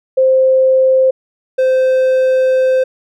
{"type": "tone pair in turn", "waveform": ["sine", "triangle"], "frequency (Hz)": [523.3, 518.8], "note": ["C5", "C5"], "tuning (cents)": [0, -15], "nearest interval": "unison", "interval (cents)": 15, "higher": "first", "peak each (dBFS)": -7, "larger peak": "neither", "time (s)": [[0.17, 1.11], [1.58, 2.84]], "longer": "second", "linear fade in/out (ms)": 10, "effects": []}